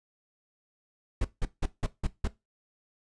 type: noise bursts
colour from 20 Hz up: brown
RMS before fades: -26 dBFS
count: 6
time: 1.21-2.276 s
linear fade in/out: 5 ms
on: 36 ms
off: 170 ms
effects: noise-tail reverb RT60 0.2 s tail -17 dB re dry + resampled to 22050 Hz